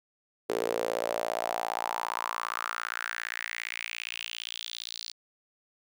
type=tone with high-pass filter sweep; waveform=sawtooth; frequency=57.4 Hz; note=A#1; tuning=26 cents flat; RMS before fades=-34 dBFS; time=0.49-5.12 s; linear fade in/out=10 ms; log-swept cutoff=420 to 4400 Hz; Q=4.4; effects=none